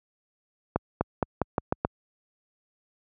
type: accelerating click train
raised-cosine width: 1 ms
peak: -9 dBFS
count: 7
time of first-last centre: 0.76-1.849 s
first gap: 250 ms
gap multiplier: 0.87
effects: high-pass 60 Hz 12 dB/octave